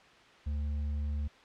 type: tone with hard clipping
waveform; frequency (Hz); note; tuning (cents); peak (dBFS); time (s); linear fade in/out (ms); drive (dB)
sine; 73.42; D2; 0; -32; 0.46-1.28; 10; 4
effects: white hiss -57 dBFS RMS until 1.44 s + low-pass 3000 Hz 12 dB/octave